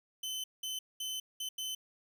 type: tone bursts at uneven times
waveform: sawtooth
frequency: 3050 Hz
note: G7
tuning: 48 cents flat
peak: -33 dBFS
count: 5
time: 0.23-0.44 / 0.63-0.79 / 1-1.2 / 1.4-1.49 / 1.58-1.75 s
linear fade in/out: 5 ms
effects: none